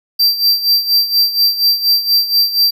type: tone with tremolo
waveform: square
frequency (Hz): 4699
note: D8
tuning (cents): 0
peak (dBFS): -8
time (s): 0.19-2.71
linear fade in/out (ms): 10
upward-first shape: sine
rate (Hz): 4.2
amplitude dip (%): 75
effects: none